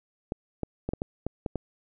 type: clicks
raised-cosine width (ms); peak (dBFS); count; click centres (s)
2; -16; 8; 0.321 / 0.633 / 0.89 / 0.935 / 1.019 / 1.266 / 1.462 / 1.557
effects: none